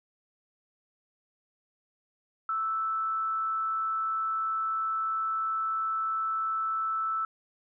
sine tone with frequency modulation, 1318.5 Hz, E6, in tune, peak -27 dBFS, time 2.49-7.25 s, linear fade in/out 2 ms, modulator 191 Hz, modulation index 0.2, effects none

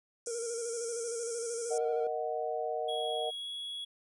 pink band-pass noise, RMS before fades -43 dBFS, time 0.26-1.78 s, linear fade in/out 2 ms, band 5400 to 9900 Hz, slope 96 dB/octave
triangle tone with vibrato, 466.2 Hz, A#4, in tune, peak -33 dBFS, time 0.27-2.07 s, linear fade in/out 2 ms, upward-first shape square, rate 13 Hz, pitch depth 36 cents each way
sine chord, D# minor, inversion second, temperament equal, 466.2 / 622.3 / 740 Hz, A#4 / D#5 / F#5, 0 / 0 / 0 cents, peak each -36 dBFS, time 1.7-3.31 s, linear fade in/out 20 ms
triangle tone with pitch glide, 3322 to 3349 Hz, G#7 to G#7, 0 to +14 cents, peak -36 dBFS, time 2.88-3.85 s, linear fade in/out 10 ms, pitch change +14 cents, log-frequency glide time 3.34-3.49 s
effects none

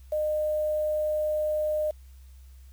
sine tone with quantisation, 610 Hz, D#5, 34 cents flat, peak -24 dBFS, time 0.12-1.91 s, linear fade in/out 5 ms, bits 8, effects added 65 Hz sine -46 dBFS peak until 2.72 s + white hiss -64 dBFS RMS until 2.72 s

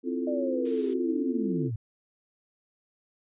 sine chord, F major seventh, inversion second, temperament equal, 261.6 / 329.6 / 349.2 / 440 Hz, C4 / E4 / F4 / A4, 0 / 0 / 0 / 0 cents, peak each -30 / -35 / -34 / -36 dBFS, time 0.03-1.71 s, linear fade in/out 50 ms
sine linear sweep, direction down, 606 to 102.9 Hz, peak -29 dBFS, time 0.27-1.76 s, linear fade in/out 5 ms
blue noise, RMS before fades -42 dBFS, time 0.65-0.94 s, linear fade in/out 5 ms
effects resampled to 8000 Hz

